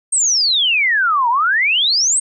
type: exponential two-way sweep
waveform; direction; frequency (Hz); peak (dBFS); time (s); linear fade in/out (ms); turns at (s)
sine; down then up; 8610 to 912 to 8610; -12; 0.12-2.2; 10; 1.29
effects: none